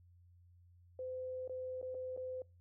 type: tone with dropouts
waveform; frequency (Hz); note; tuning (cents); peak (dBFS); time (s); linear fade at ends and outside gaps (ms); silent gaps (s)
sine; 512; C5; -38; -40; 0.99-2.42; 2; 1.477-1.495 / 1.815-1.827 / 1.945-1.949 / 2.165-2.174
effects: noise-tail reverb RT60 0.3 s tail -25 dB re dry + added 88 Hz sine -61 dBFS peak until 2.6 s